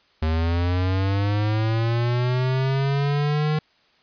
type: linear sweep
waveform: square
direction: up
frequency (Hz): 78 to 154.3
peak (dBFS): -20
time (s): 0.22-3.59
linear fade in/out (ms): 5
effects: white hiss -60 dBFS RMS until 4.02 s + resampled to 11025 Hz